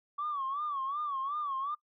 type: tone with vibrato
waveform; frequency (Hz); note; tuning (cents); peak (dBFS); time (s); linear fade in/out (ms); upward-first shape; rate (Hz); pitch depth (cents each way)
sine; 1134; C#6; +39; -31; 0.18-1.75; 10; sine; 2.7; 120
effects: noise-tail reverb RT60 0.1 s tail -20 dB re dry + tanh soft clip ceiling -27 dBFS